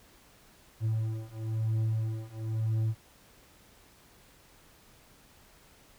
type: beating tone pair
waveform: triangle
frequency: 110.2 / 111.2 Hz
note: A2 / A2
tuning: +3 / +19 cents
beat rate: 1 Hz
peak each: -30 / -29 dBFS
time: 0.8-2.95 s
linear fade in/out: 50 ms
effects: pink hiss -59 dBFS RMS until 5.98 s